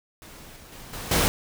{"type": "noise with level steps", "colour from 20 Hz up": "pink", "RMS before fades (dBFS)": [-45, -47, -43, -35, -21], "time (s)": [0.22, 1.28], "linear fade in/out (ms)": 0, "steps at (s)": [0.56, 0.72, 0.93, 1.11], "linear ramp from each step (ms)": 5, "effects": []}